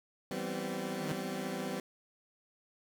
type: chord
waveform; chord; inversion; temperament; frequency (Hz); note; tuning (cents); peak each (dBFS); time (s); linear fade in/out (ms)
20% pulse; C major seventh; first; equal with one note detuned; 164.81 / 193.41 / 246.9 / 261.6; E3 / G3 / B3 / C4; 0 / -23 / 0 / 0; -39 / -34 / -37 / -37; 0.31-1.8; 2
type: tone with exponential growth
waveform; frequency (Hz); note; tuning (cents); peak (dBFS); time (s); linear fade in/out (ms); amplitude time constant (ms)
sawtooth; 155.56; D#3; 0; -28; 0.89-1.12; 5; 48
effects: none